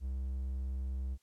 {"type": "tone", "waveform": "triangle", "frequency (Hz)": 65.41, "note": "C2", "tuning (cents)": 0, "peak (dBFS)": -32, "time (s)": [0, 1.18], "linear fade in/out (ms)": 50, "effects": ["white hiss -75 dBFS RMS until 1.22 s", "low-pass 11000 Hz 12 dB/octave"]}